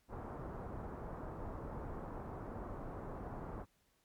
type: low-pass noise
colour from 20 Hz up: pink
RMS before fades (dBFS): -45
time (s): 0.08-3.66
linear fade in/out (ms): 50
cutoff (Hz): 1200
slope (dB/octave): 24
effects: pink hiss -75 dBFS RMS until 4.04 s + MP3 96 kbps